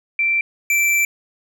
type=tone pair in turn; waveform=sine / square; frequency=2347 / 2338 Hz; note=D7 / D7; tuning=-2 / -8 cents; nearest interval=unison; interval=6 cents; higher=first; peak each=-15 dBFS; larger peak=neither; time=0.19-0.41 / 0.7-1.05 s; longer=second; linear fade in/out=2 ms; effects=none